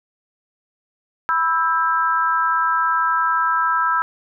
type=chord; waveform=sine; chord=E minor; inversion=second; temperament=equal with one note detuned; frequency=987.8 / 1318.5 / 1600.9 Hz; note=B5 / E6 / G6; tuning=0 / 0 / +36 cents; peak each=-21 / -18 / -23 dBFS; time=1.29-4.02 s; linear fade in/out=0 ms; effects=none